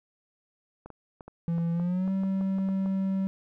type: clicks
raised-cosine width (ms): 1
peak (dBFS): -29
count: 12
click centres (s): 0.86 / 0.903 / 1.208 / 1.28 / 1.582 / 1.798 / 2.078 / 2.235 / 2.411 / 2.585 / 2.688 / 2.86
type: tone with pitch glide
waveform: triangle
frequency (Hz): 168.3 to 192.21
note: E3 to G3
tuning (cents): +36 to -34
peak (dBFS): -23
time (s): 1.48-3.27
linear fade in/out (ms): 0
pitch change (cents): +230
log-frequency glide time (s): 1.73-2.11
effects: none